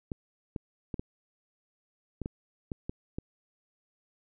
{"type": "clicks", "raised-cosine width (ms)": 3, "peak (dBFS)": -21, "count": 9, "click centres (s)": [0.118, 0.562, 0.942, 0.995, 2.217, 2.259, 2.718, 2.895, 3.185], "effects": []}